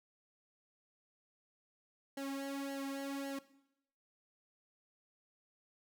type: tone with flanger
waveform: sawtooth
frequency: 275.6 Hz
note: C#4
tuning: 10 cents flat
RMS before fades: -41 dBFS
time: 2.17-3.39 s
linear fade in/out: 5 ms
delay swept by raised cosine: 0.82 to 2.82 ms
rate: 1.8 Hz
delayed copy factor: -0.9
effects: noise-tail reverb RT60 0.8 s tail -17 dB re dry